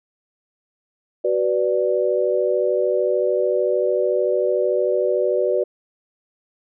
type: chord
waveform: sine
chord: B minor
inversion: second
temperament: equal with one note detuned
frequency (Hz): 375.8 / 493.9 / 587.3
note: F#4 / B4 / D5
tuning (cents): +27 / 0 / 0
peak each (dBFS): -21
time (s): 1.24-5.64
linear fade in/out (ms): 10
effects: none